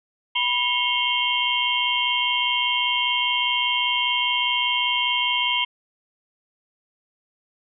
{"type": "tone cluster", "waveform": "sine", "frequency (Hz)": [984, 2166, 2782, 3083, 3208], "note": ["B5", "C#7", "F7", "G7", "G7"], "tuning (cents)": [-7, -41, -7, -29, 39], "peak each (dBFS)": -26, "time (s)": [0.35, 5.65], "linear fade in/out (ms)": 10, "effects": []}